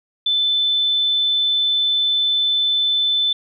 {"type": "tone", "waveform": "sine", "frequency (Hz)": 3520, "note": "A7", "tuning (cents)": 0, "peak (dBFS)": -15, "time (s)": [0.26, 3.33], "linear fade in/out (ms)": 5, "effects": []}